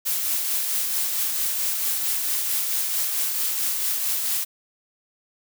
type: noise with tremolo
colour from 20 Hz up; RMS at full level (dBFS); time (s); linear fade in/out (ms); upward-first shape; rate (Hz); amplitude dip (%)
blue; -23; 0.05-4.45; 20; triangle; 4.5; 35
effects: none